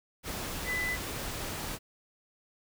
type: tone in noise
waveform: sine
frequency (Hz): 2000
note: B6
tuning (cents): +21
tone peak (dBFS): -30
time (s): 0.65-0.98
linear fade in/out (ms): 50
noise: pink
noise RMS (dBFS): -37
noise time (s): 0.23-1.79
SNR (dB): +4
effects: none

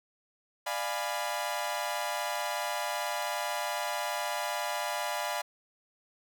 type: chord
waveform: sawtooth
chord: D diminished seventh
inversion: none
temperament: equal with one note detuned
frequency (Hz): 595.9 / 698.5 / 830.6 / 987.8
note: D5 / F5 / Ab5 / Cb6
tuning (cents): +25 / 0 / 0 / 0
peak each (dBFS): -33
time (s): 0.66-5.42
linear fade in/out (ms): 10
effects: none

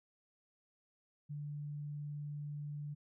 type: tone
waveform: sine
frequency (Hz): 146.83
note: D3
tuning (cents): 0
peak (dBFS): -40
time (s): 1.29-2.95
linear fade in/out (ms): 20
effects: none

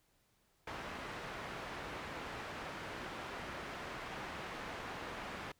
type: low-pass noise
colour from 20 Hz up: white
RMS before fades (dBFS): -45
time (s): 0.67-5.52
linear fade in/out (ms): 5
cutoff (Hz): 1700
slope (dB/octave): 12
effects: pink hiss -74 dBFS RMS until 5.59 s

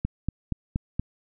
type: click train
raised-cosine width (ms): 5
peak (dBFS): -13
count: 5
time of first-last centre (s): 0.05-0.996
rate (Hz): 4.23
effects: none

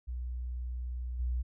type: tone with level steps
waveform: sine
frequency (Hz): 61.4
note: B1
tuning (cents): -9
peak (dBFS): -34 / -29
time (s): 0.07-1.43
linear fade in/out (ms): 20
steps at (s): 1.19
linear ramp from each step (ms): 10
effects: none

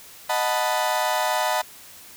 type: chord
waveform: 35% pulse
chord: B dominant seventh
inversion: first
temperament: equal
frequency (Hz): 622.3 / 740 / 880 / 987.8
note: D#5 / F#5 / A5 / B5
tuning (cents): 0 / 0 / 0 / 0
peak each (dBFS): -25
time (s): 0.29-1.62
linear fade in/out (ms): 10
effects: white hiss -45 dBFS RMS until 2.16 s

